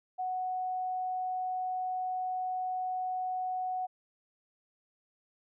sine tone, 740 Hz, F#5, in tune, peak -31 dBFS, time 0.18-3.87 s, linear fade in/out 20 ms, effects none

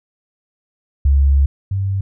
sine tone pair in turn, 69.3 / 97.45 Hz, C#2 / G2, 0 / -10 cents, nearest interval tritone, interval 590 cents, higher second, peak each -9 / -16 dBFS, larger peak first, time 1.05-1.46 / 1.71-2.01 s, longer first, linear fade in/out 5 ms, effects none

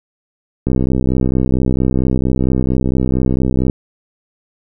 click train, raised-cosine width 3 ms, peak -3 dBFS, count 196, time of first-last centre 0.67-3.698 s, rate 64.4 Hz, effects none

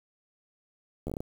slowing click train, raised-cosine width 2 ms, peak -21 dBFS, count 7, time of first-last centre 1.07-1.205 s, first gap 12 ms, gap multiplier 1.25, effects 8-bit

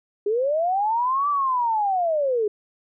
sine linear two-way sweep, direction up then down, 397.7 to 1174.7 to 405.1 Hz, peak -19 dBFS, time 0.26-2.48 s, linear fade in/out 5 ms, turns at 1.29 s, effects none

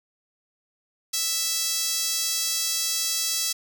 sawtooth tone with high-pass filter, 659.3 Hz, E5, in tune, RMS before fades -26 dBFS, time 1.13-3.53 s, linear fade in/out 10 ms, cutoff 5200 Hz, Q 1.5, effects none

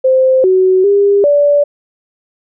sine tone with pitch steps, 521 / 373.8 / 402.5 / 579 Hz, C5 / F#4 / G4 / D5, -7 / +18 / +46 / -25 cents, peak -6 dBFS, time 0.04-1.64 s, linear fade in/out 10 ms, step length 400 ms, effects none

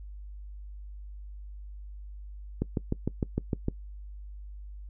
click train, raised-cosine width 3 ms, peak -14 dBFS, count 8, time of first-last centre 2.62-3.684 s, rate 6.58 Hz, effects noise-tail reverb RT60 0.1 s tail -21 dB re dry + added 50 Hz sine -40 dBFS peak until 4.89 s

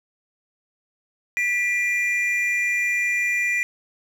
triangle tone pair together, 1964.6 / 2390 Hz, B6 / D7, -10 / +30 cents, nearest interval minor third, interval 340 cents, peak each -21 dBFS, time 1.37-3.63 s, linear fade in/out 0 ms, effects none

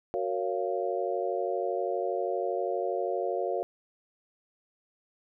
sine chord, Gb major seventh, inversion none, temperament just, 370 / 462.5 / 555 / 693.7 Hz, Gb4 / Bb4 / Db5 / F5, 0 / -14 / +2 / -12 cents, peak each -33 dBFS, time 0.14-3.63 s, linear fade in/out 0 ms, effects none

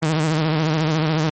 sawtooth tone with vibrato, 156.7 Hz, D#3, 13 cents sharp, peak -13 dBFS, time 0.02-1.3 s, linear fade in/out 10 ms, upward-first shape sine, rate 14 Hz, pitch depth 68 cents each way, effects MP3 32 kbps

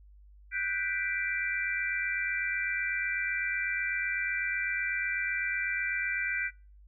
sine chord, G major seventh, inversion third, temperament equal, 1480 / 1568 / 1975.5 / 2349 Hz, F#6 / G6 / B6 / D7, 0 / 0 / 0 / 0 cents, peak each -37 / -35 / -34 / -34 dBFS, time 0.51-6.51 s, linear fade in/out 50 ms, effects noise-tail reverb RT60 0.4 s tail -26 dB re dry + added 50 Hz sine -52 dBFS peak until 6.87 s

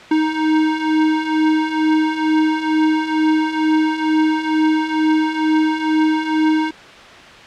square beating tone pair, 311.1 / 313.3 Hz, D#4 / D#4, 0 / +12 cents, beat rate 2.2 Hz, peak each -21 / -16 dBFS, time 0.11-6.71 s, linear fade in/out 5 ms, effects white hiss -38 dBFS RMS until 7.46 s + low-pass 3000 Hz 12 dB/octave

